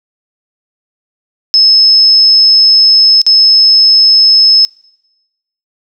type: tone with dropouts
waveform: sine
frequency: 5200 Hz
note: E8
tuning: 24 cents flat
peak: -3 dBFS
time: 1.54-4.65 s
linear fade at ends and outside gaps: 0 ms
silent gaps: 3.216-3.265 s
effects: noise-tail reverb RT60 1.0 s tail -25 dB re dry